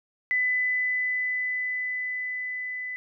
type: tone with level ramp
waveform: sine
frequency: 2002 Hz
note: B6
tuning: 23 cents sharp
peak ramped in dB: -21 to -31 dBFS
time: 0.31-2.96 s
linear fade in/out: 0 ms
effects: none